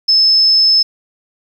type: tone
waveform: sine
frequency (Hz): 5230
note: E8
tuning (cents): -15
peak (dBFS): -7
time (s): 0.08-0.83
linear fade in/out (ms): 10
effects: 7-bit